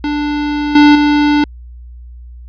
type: tone with level steps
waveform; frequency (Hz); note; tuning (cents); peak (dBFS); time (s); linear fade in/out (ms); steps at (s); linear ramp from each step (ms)
square; 294.5; D4; +5; -15 / -4 / -9; 0.04-1.44; 2; 0.75 / 0.95; 5
effects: added 60 Hz sine -30 dBFS peak until 2.48 s + resampled to 11025 Hz